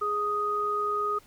sine tone pair together, 415.8 / 1246 Hz, G#4 / D#6, +2 / +2 cents, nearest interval octave + perfect fifth, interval 1900 cents, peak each -32 / -26 dBFS, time 0.01-1.19 s, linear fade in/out 10 ms, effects pink hiss -57 dBFS RMS until 1.26 s

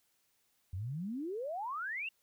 sine exponential sweep, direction up, 85.1 to 2829 Hz, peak -36 dBFS, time 0.73-2.09 s, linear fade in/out 5 ms, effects white hiss -75 dBFS RMS until 2.22 s

